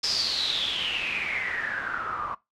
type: noise with low-pass filter sweep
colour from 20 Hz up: white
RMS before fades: -29 dBFS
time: 0.03-2.35 s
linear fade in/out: 10 ms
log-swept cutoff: 5200 to 1100 Hz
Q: 10
effects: noise-tail reverb RT60 0.2 s tail -20 dB re dry